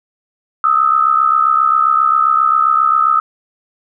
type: tone pair together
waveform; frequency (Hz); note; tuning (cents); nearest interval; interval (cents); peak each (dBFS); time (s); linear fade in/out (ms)
sine; 1244.5 / 1312; D#6 / E6; 0 / -9; minor second; 91; -12; 0.64-3.2; 2
effects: none

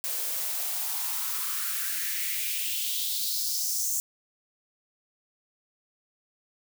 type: noise with high-pass filter sweep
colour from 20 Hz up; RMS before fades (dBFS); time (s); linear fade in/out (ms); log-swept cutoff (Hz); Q
blue; -30; 0.04-4; 0; 440 to 6900; 3.4
effects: none

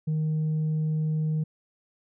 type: tone with tanh clipping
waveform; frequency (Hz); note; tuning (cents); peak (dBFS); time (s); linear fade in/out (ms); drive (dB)
sine; 155.56; D#3; 0; -24; 0.07-1.44; 10; 1
effects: none

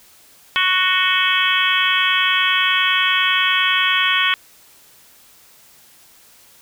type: harmonic tone with a mistuned harmonic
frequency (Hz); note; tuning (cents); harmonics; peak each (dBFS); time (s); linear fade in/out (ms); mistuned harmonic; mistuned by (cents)
370; F#4; 0; 3 / 4 / 5 / 6 / 7 / 8 / 9; -22 / -22 / -22 / -22 / -22 / -22 / -22; 0.56-4.34; 0; 8; +56
effects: white hiss -49 dBFS RMS until 6.61 s

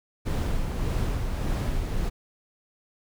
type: noise with tremolo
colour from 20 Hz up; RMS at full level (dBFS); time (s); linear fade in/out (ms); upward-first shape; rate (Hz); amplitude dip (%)
brown; -25; 0.25-2.1; 20; sine; 1.7; 35
effects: none

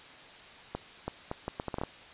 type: accelerating click train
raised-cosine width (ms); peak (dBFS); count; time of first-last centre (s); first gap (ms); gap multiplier
1; -19; 10; 0.75-1.836; 330; 0.71
effects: white hiss -50 dBFS RMS until 2.13 s + resampled to 8000 Hz

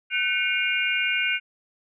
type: tone cluster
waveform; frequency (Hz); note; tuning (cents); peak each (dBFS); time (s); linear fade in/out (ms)
sine; 1512 / 2182 / 2412 / 2804; F#6 / C#7 / D7 / F7; +37 / -28 / +46 / +6; -27; 0.1-1.4; 50
effects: none

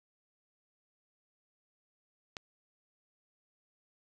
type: click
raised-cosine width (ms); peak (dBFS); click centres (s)
0.2; -22; 2.368
effects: none

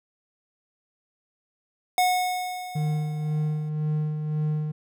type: tone with exponential decay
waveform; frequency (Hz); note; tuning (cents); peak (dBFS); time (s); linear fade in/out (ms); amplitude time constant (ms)
square; 730; F#5; -24; -18; 1.98-3.69; 1; 370
type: tone with tremolo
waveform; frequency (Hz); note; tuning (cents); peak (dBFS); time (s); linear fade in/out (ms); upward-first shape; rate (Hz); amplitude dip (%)
triangle; 152.7; D#3; -32; -20; 2.75-4.72; 10; sine; 1.9; 45
effects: none

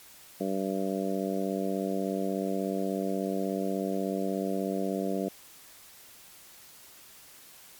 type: harmonic tone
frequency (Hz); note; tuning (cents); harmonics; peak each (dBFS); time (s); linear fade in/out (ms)
96.5; G2; -27; 2 / 3 / 4 / 5 / 6 / 7; -32 / -34 / -35 / -36 / -37 / -37; 0.4-5.29; 10
effects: white hiss -52 dBFS RMS until 7.79 s + MP3 96 kbps

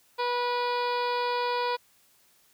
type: harmonic tone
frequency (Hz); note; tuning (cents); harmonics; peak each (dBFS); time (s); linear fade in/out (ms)
487.7; B4; -22; 1 / 2 / 3 / 4 / 5 / 6 / 7 / 8 / 9 / 10; -30 / -28 / -38 / -43 / -39 / -48 / -42 / -44 / -42 / -44; 0.18-1.77; 20
effects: white hiss -63 dBFS RMS until 2.53 s

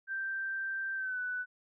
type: tone with pitch glide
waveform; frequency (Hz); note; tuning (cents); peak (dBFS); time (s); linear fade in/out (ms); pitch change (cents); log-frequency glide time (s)
sine; 1568 to 1491.2; G6 to F#6; 0 to +13; -33; 0.07-1.46; 50; -87; 0.95-1.19
effects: none

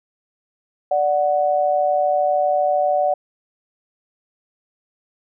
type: tone pair together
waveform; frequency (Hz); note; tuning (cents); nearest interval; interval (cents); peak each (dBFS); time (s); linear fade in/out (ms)
sine; 587.3 / 740; D5 / F#5; 0 / 0; major third; 400; -18; 0.91-3.14; 5
effects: none

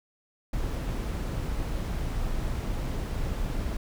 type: noise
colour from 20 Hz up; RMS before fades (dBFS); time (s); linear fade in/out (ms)
brown; -30; 0.53-3.77; 5
effects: none

